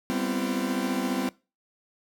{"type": "chord", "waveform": "40% pulse", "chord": "C major seventh", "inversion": "second", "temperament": "equal with one note detuned", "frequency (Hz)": [196, 246.9, 261.6, 338.3], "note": ["G3", "B3", "C4", "E4"], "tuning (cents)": [0, 0, 0, 45], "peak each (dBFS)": [-32, -30, -29, -33], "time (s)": [0.1, 1.29], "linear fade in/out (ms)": 0, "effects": ["noise-tail reverb RT60 0.3 s tail -22 dB re dry"]}